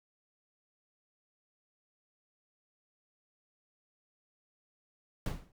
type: noise with exponential decay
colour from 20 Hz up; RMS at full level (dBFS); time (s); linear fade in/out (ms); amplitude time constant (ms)
brown; -29; 5.26-5.52; 2; 56
effects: none